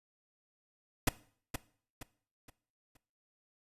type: noise with echo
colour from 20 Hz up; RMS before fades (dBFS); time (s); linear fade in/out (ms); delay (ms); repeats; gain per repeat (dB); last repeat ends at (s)
pink; -26; 1.07-1.09; 5; 470; 4; -9; 2.97
effects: noise-tail reverb RT60 0.5 s tail -19 dB re dry + resampled to 32000 Hz